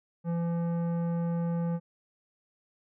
sine tone with tanh clipping, 169.6 Hz, E3, 50 cents sharp, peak -29 dBFS, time 0.24-1.8 s, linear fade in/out 50 ms, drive 13 dB, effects none

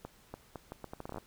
accelerating click train, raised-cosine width 1 ms, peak -27 dBFS, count 14, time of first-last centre 0.05-1.182 s, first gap 290 ms, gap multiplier 0.75, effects pink hiss -62 dBFS RMS until 1.26 s

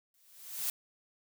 blue noise with exponential growth, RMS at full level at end -31 dBFS, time 0.14-0.7 s, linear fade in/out 2 ms, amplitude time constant 120 ms, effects none

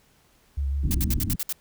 sine tone with vibrato, 69.3 Hz, C#2, in tune, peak -23 dBFS, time 0.57-1.17 s, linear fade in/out 10 ms, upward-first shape sine, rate 6.5 Hz, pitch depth 39 cents each way
pink low-pass noise, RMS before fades -27 dBFS, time 0.83-1.36 s, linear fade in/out 5 ms, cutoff 300 Hz, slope 48 dB/octave
blue noise bursts, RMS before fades -28 dBFS, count 7, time 0.91-1.526 s, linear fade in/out 0 ms, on 34 ms, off 63 ms
effects pink hiss -61 dBFS RMS until 1.6 s

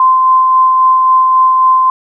sine tone with tremolo, 1037 Hz, C6, 16 cents flat, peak -4 dBFS, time 0-1.9 s, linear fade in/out 2 ms, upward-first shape sine, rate 3.7 Hz, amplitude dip 25%, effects none

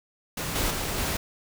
pink noise with level steps, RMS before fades -31 / -26 / -30 / -28 dBFS, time 0.37-1.17 s, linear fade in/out 5 ms, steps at 0.55 / 0.7 / 0.97 s, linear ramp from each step 10 ms, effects none

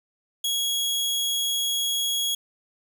sawtooth tone, 3322 Hz, G#7, in tune, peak -20 dBFS, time 0.44-2.35 s, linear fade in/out 5 ms, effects none

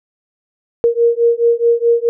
sine beating tone pair, 466.2 / 470.9 Hz, A#4 / A#4, 0 / +18 cents, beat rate 4.7 Hz, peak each -13 dBFS, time 0.84-2.09 s, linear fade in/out 0 ms, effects none

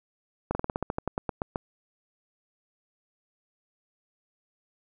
slowing click train, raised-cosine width 1 ms, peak -14 dBFS, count 14, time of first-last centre 0.51-1.558 s, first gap 40 ms, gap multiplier 1.11, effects none

